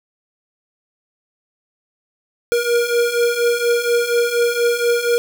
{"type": "beating tone pair", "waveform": "square", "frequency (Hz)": [472.2, 476.4], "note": ["A#4", "A#4"], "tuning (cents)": [22, 38], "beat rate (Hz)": 4.2, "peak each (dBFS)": [-21, -17], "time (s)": [2.52, 5.18], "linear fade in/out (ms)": 0, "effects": []}